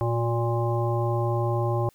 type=harmonic tone with a mistuned harmonic; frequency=116.54 Hz; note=A#2; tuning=in tune; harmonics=1 / 3 / 5 / 7 / 9; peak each=-24 / -29 / -31 / -32 / -34 dBFS; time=0.01-1.89 s; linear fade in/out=0 ms; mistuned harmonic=3; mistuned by=+46 cents; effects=white hiss -62 dBFS RMS until 1.94 s